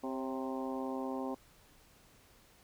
harmonic tone with a mistuned harmonic, 131.1 Hz, C3, 4 cents sharp, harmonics 2 / 3 / 4 / 5 / 6 / 7 / 8, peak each -38 / -43 / -43 / -48 / -45 / -47 / -48 dBFS, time 0.03-1.35 s, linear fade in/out 10 ms, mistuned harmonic 4, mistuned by +42 cents, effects pink hiss -63 dBFS RMS until 2.63 s

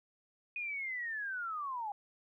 sine linear sweep, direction down, 2489 to 796 Hz, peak -36 dBFS, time 0.56-1.92 s, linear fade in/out 2 ms, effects 13-bit

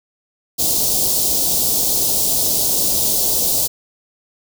white band-stop noise, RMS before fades -17 dBFS, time 0.58-3.68 s, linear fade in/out 20 ms, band 720 to 4100 Hz, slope 24 dB/octave, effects none

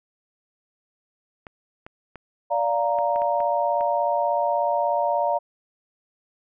clicks, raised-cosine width 0.5 ms, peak -24 dBFS, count 8, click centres 1.468 / 1.865 / 2.157 / 2.987 / 3.16 / 3.219 / 3.404 / 3.809 s
sine chord, Bb major, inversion first, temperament just, 582.7 / 699.2 / 932.3 Hz, D5 / F5 / Bb5, -14 / +2 / 0 cents, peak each -24 dBFS, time 2.5-5.39 s, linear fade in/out 20 ms
effects none

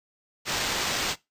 white noise with sample-and-hold, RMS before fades -28 dBFS, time 0.45-1.16 s, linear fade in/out 50 ms, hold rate 11025 Hz, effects noise-tail reverb RT60 0.2 s tail -20 dB re dry + resampled to 32000 Hz

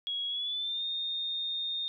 sine tone with pitch glide, 3322 to 3665 Hz, G#7 to A#7, 0 to -30 cents, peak -31 dBFS, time 0.07-1.88 s, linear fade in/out 0 ms, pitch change +170 cents, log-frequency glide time 0.28-0.84 s, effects none

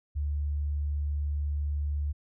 sine tone, 73 Hz, D2, 10 cents flat, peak -27 dBFS, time 0.15-2.13 s, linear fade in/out 20 ms, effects none

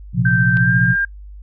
sine chord, Bb suspended second, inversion none, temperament equal, 116.54 / 130.81 / 174.61 Hz, Bb2 / C3 / F3, 0 / 0 / 0 cents, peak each -18 dBFS, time 0.13-0.96 s, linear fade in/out 50 ms
sine tone with pitch glide, 1562 to 1602.2 Hz, G6 to G6, -7 to +37 cents, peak -15 dBFS, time 0.25-1.05 s, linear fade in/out 5 ms, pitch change +44 cents, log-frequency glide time 0.58-0.75 s
click, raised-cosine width 0.3 ms, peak -16 dBFS, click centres 0.571 s
effects noise-tail reverb RT60 0.1 s tail -22 dB re dry + added 50 Hz sine -33 dBFS peak until 1.42 s

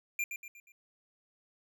square tone with echo, 2387 Hz, D7, 28 cents sharp, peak -31 dBFS, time 0.19-0.24 s, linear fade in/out 2 ms, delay 120 ms, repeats 4, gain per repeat -7 dB, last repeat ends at 0.72 s, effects none

